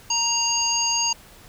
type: harmonic tone with a mistuned harmonic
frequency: 932.3 Hz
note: A#5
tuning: in tune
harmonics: 1 / 3 / 5 / 7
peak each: -27 / -27 / -25 / -23 dBFS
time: 0.1-1.13 s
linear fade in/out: 5 ms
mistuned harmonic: 5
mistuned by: +37 cents
effects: pink hiss -48 dBFS RMS until 1.48 s